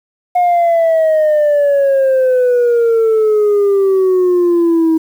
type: exponential sweep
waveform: sine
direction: down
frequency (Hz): 720 to 319.2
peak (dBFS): -6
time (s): 0.35-4.98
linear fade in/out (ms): 10
effects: tanh soft clip ceiling -7 dBFS + 7-bit